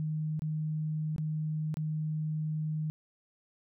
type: tone with dropouts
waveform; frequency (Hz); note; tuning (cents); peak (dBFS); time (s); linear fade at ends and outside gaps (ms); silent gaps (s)
sine; 154.9; D#3; -7; -30; 0-2.9; 0; 0.394-0.42 / 1.162-1.182 / 1.742-1.77
effects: none